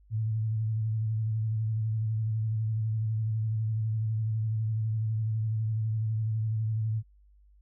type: tone with vibrato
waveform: sine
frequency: 110 Hz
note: A2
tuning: in tune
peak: -26 dBFS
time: 0.1-7.03 s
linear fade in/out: 50 ms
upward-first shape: square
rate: 12 Hz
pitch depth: 28 cents each way
effects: added 50 Hz sine -56 dBFS peak until 7.61 s